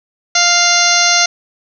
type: harmonic tone with a mistuned harmonic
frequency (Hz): 698.5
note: F5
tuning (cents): 0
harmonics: 1 / 2 / 3 / 4 / 5 / 6 / 7 / 8 / 9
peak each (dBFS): -18 / -17 / -17 / -21 / -21 / -17 / -20 / -16 / -16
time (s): 0.35-1.26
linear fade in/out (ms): 5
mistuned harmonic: 7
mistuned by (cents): -29
effects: none